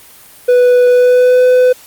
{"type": "tone with pitch glide", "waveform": "triangle", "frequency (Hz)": [493.9, 503.1], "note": ["B4", "B4"], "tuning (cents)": [0, 32], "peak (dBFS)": -3, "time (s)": [0.48, 1.73], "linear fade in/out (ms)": 10, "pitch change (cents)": 32, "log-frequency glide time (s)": [0.91, 1.44], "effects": ["white hiss -39 dBFS RMS until 1.86 s", "Opus 32 kbps"]}